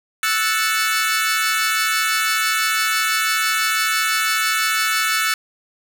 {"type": "chord", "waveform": "sawtooth", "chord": "F# minor seventh", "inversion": "third", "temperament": "equal", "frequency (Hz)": [1318.5, 1480, 1760, 2217], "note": ["E6", "F#6", "A6", "C#7"], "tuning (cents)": [0, 0, 0, 0], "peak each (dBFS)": [-18, -20, -20, -20], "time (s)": [0.23, 5.34], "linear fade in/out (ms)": 2, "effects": []}